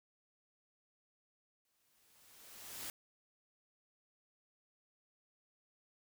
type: noise with exponential growth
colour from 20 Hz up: white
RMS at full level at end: -43 dBFS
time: 1.65-2.9 s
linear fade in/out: 1 ms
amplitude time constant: 270 ms
effects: none